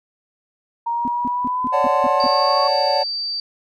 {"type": "linear sweep", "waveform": "sine", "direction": "up", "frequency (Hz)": [932.3, 1108.7], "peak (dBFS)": -19, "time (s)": [0.86, 2.68], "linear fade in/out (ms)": 10}
{"type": "tone bursts", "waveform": "sine", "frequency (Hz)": 252.4, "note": "B3", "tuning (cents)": 38, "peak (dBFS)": -23, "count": 7, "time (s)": [1.05, 2.266], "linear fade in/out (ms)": 0, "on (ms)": 28, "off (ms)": 170}
{"type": "chord", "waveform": "triangle", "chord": "D major seventh", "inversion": "third", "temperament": "equal", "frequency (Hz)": [554.4, 587.3, 740, 880], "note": ["C#5", "D5", "F#5", "A5"], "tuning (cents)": [0, 0, 0, 0], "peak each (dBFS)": -20, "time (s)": [1.72, 3.04], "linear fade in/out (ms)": 20}
{"type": "tone", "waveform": "sine", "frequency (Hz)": 4642, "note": "D8", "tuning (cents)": -21, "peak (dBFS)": -22, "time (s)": [2.2, 3.4], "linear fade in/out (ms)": 2}
{"effects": []}